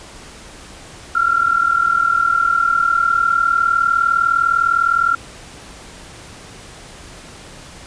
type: tone pair together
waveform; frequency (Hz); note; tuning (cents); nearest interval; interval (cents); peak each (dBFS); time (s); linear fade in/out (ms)
sine; 1357.1 / 1396.9; E6 / F6; +50 / 0; minor second; 50; -15 / -16; 1.15-5.15; 5
effects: pink hiss -38 dBFS RMS until 7.86 s + resampled to 22050 Hz